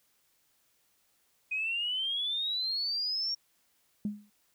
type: exponential sweep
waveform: sine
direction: up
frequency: 2489 to 5588 Hz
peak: -29 dBFS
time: 1.51-3.35 s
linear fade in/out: 10 ms
type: tone with exponential decay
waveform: sine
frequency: 207.7 Hz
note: G#3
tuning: in tune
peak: -26 dBFS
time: 4.05-4.3 s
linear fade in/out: 2 ms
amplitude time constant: 53 ms
effects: tanh soft clip ceiling -22 dBFS + white hiss -71 dBFS RMS until 4.54 s